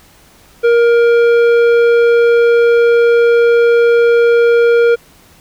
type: tone with tanh clipping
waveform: sine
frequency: 470 Hz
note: A#4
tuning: 14 cents sharp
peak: -8 dBFS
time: 0.63-4.96 s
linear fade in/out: 20 ms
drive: 11 dB
effects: pink hiss -45 dBFS RMS until 5.4 s